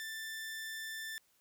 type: tone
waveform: sawtooth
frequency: 1772 Hz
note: A6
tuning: 12 cents sharp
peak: -37 dBFS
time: 0-1.18 s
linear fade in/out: 0 ms
effects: white hiss -72 dBFS RMS until 1.4 s